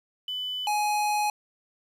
sine / square tone pair in turn, 3000 / 837.5 Hz, F#7 / G#5, +23 / +14 cents, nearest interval octave + minor seventh, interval 2209 cents, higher first, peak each -29 / -24 dBFS, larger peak second, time 0.28-0.67 / 0.67-1.3 s, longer second, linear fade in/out 2 ms, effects resampled to 32000 Hz + 9-bit

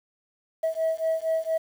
sine beating tone pair, 644 / 648.3 Hz, E5 / E5, -41 / -29 cents, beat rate 4.3 Hz, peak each -25 dBFS, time 0.63-1.58 s, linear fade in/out 10 ms, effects tanh soft clip ceiling -19 dBFS + 8-bit

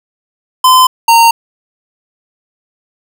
square tone pair in turn, 1025 / 922 Hz, C6 / A#5, -36 / -19 cents, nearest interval major second, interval 183 cents, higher first, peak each -4 dBFS, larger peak neither, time 0.64-0.87 / 1.08-1.31 s, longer neither, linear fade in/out 5 ms, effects none

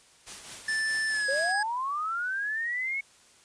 white noise with tremolo, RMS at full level -40 dBFS, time 0.26-1.53 s, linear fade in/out 20 ms, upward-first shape triangle, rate 4.7 Hz, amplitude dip 55%
square tone with pitch glide, 1760 to 1661.2 Hz, A6 to G#6, 0 to 0 cents, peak -27 dBFS, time 0.68-1.63 s, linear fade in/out 5 ms, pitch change -100 cents, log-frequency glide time 1.09-1.29 s
sine linear sweep, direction up, 517 to 2217 Hz, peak -28 dBFS, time 1.28-3.01 s, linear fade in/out 10 ms
effects white hiss -58 dBFS RMS until 3.44 s + resampled to 22050 Hz

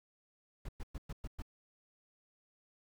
brown noise bursts, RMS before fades -41 dBFS, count 6, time 0.65-1.422 s, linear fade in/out 5 ms, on 37 ms, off 110 ms, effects none

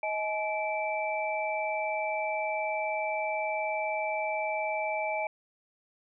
sine tone cluster, 632 / 851 / 2328 Hz, D#5 / G#5 / D7, +27 / +42 / -16 cents, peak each -32 / -33 / -34 dBFS, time 0.03-5.27 s, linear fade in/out 2 ms, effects none

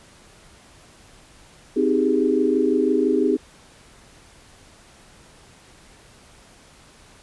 sine chord, Ab major seventh, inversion first, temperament just, 259.6 / 311.5 / 389.3 / 415.3 Hz, C4 / Eb4 / G4 / Ab4, -13 / +2 / -12 / 0 cents, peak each -22 dBFS, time 1.76-3.37 s, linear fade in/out 10 ms, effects pink hiss -50 dBFS RMS until 7.22 s + resampled to 24000 Hz

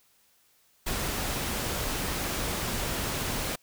pink noise, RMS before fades -31 dBFS, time 0.86-3.56 s, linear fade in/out 10 ms, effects white hiss -65 dBFS RMS until 3.62 s

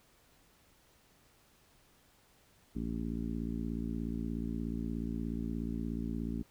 harmonic tone, 56.8 Hz, A#1, 44 cents flat, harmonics 1 / 2 / 3 / 4 / 5 / 6 / 7, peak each -40 / -47 / -41 / -38 / -41 / -50 / -51 dBFS, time 2.75-6.43 s, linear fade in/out 10 ms, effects pink hiss -66 dBFS RMS until 6.5 s

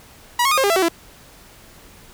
sawtooth tone with pitch steps, 966 / 1090 / 1228 / 534 / 403.1 / 668 / 378.5 / 335.7 Hz, B5 / C#6 / D#6 / C5 / G4 / E5 / F#4 / E4, -39 / -29 / -23 / +35 / +48 / +23 / +39 / +32 cents, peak -11 dBFS, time 0.39-0.886 s, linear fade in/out 5 ms, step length 62 ms, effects pink hiss -46 dBFS RMS until 2.13 s

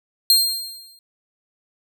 sawtooth tone with exponential decay, 4198 Hz, C8, 5 cents sharp, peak -7 dBFS, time 0.3-0.99 s, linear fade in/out 1 ms, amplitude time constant 150 ms, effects none

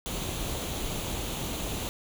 pink noise with comb filter, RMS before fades -33 dBFS, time 0.06-1.89 s, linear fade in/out 0 ms, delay 0.29 ms, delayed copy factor +0.5, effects none

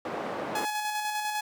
white band-pass noise, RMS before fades -34 dBFS, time 0.05-0.65 s, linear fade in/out 2 ms, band 250 to 810 Hz, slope 12 dB/octave
sawtooth tone with tremolo, 845 Hz, G#5, 30 cents sharp, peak -24 dBFS, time 0.55-1.41 s, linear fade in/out 5 ms, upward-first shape square, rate 10 Hz, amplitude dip 30%
effects none

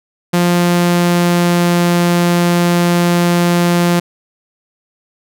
sawtooth tone with pitch glide, 175 to 173.89 Hz, F3 to F3, +4 to -7 cents, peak -6 dBFS, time 0.33-4 s, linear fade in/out 10 ms, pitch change -11 cents, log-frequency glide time 0.47-1.84 s, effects none

